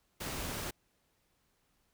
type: noise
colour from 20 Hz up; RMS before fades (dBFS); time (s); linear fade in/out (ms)
pink; -39; 0.2-0.71; 10
effects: pink hiss -75 dBFS RMS until 1.93 s

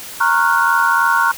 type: chord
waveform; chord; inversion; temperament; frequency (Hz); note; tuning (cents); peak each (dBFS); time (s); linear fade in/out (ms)
sine; Gb major seventh; first; equal with one note detuned; 932.3 / 1093.5 / 1396.9 / 1480; Bb5 / Db6 / F6 / Gb6; 0 / -24 / 0 / 0; -17; 0.2-1.32; 10
effects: white hiss -32 dBFS RMS until 1.37 s

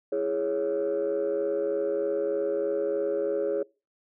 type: chord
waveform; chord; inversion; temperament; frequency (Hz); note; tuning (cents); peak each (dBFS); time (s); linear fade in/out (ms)
sine; C# minor; first; just; 332.6 / 415.8 / 554.4; E4 / G#4 / C#5; +16 / +2 / 0; -32 / -26 / -27; 0.12-3.63; 5
effects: noise-tail reverb RT60 0.3 s tail -24 dB re dry + tanh soft clip ceiling -20 dBFS

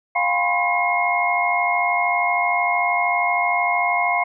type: tone cluster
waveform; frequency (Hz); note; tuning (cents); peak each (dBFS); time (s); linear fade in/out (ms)
sine; 705 / 801 / 995 / 1068 / 2149; F5 / G5 / B5 / C6 / C7; +16 / +37 / +13 / +35 / +46; -21 / -28 / -25 / -27 / -21; 0.15-4.24; 10
effects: none

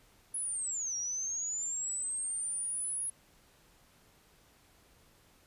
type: linear two-way sweep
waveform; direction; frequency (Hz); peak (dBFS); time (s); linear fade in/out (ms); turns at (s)
sine; down then up; 10548 to 5650 to 10548; -33; 0.34-3.1; 5; 0.96
effects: pink hiss -64 dBFS RMS until 5.46 s + resampled to 32000 Hz

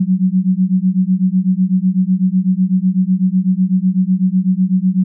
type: beating tone pair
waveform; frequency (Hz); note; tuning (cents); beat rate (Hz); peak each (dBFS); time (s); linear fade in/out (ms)
sine; 181.9 / 189.9; F#3 / F#3; -29 / +45; 8; -14; 0-5.04; 10
effects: none

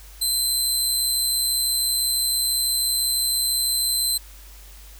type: tone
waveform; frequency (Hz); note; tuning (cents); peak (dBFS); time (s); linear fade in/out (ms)
20% pulse; 4083; C8; -43; -14; 0.21-4.18; 10
effects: added 50 Hz sine -42 dBFS peak until 4.99 s + white hiss -48 dBFS RMS until 4.99 s

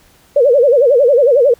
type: tone with vibrato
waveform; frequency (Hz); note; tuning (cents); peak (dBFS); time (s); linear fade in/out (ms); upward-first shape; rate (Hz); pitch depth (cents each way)
sine; 523; C5; -1; -6; 0.36-1.54; 5; sine; 11; 210
effects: pink hiss -49 dBFS RMS until 1.59 s

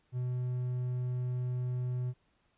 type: tone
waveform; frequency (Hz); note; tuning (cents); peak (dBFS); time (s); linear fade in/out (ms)
triangle; 124.9; B2; +20; -29; 0.12-2.14; 50
effects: pink hiss -73 dBFS RMS until 2.57 s + resampled to 8000 Hz

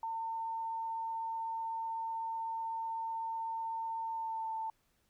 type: tone with pitch glide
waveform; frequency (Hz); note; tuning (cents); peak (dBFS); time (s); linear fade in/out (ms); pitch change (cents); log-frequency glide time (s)
sine; 904 to 890.5; A5 to A5; +47 to +21; -35; 0.03-4.7; 2; -26; 4.04-4.54
effects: pink hiss -75 dBFS RMS until 5.09 s

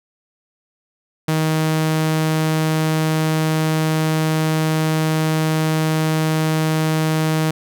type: tone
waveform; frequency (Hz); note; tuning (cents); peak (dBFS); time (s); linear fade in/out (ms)
sawtooth; 157.5; D#3; +21; -12; 1.28-7.51; 5
effects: none

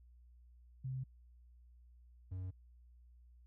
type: tone pair in turn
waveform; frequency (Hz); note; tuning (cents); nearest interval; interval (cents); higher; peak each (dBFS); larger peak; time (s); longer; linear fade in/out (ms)
sine / triangle; 130.8 / 92.49; C3 / F#2; 0 / 0; tritone; 600; first; -38 / -38; neither; 0.84-1.04 / 2.31-2.51; neither; 10
effects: added 60 Hz sine -59 dBFS peak until 3.46 s

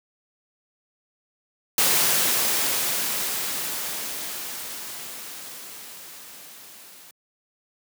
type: noise with level ramp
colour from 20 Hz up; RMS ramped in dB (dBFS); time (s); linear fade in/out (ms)
white; -19 to -47; 1.78-7.11; 2
effects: high-pass 150 Hz 12 dB/octave

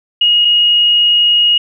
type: tone pair in turn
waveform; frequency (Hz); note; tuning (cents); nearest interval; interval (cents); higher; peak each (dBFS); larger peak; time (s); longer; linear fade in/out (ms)
sine; 2878 / 2878; F#7 / F#7; -49 / -49; unison; 0; neither; -7 / -7; neither; 0.21-0.45 / 0.45-1.58; second; 5
effects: none

